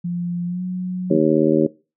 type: tone with pitch glide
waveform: sine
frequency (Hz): 174.61 to 182.66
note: F3 to F#3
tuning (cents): 0 to -22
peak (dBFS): -21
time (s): 0.04-1.19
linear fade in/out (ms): 10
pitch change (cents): +78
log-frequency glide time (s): 0.46-0.63
type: harmonic tone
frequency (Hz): 78.3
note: D#2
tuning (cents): +11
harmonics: 2 / 3 / 4 / 5 / 6 / 7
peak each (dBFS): -24 / -20 / -18 / -19 / -27 / -21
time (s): 1.1-1.67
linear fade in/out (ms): 10
effects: noise-tail reverb RT60 0.3 s tail -20 dB re dry